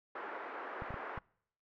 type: band-pass noise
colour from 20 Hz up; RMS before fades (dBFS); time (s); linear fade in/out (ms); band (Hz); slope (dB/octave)
white; -44; 0.15-1.19; 5; 330 to 1600; 24
type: clicks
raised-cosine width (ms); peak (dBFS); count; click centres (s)
5; -32; 4; 0.822 / 0.906 / 0.942 / 1.177
effects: noise-tail reverb RT60 0.7 s tail -26 dB re dry